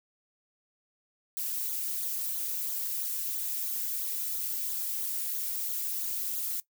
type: noise with flanger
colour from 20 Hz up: violet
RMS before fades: -33 dBFS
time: 1.37-6.6 s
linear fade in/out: 0 ms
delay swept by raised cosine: 0.37 to 3.47 ms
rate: 3 Hz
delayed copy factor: -0.9
effects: noise-tail reverb RT60 0.1 s tail -18 dB re dry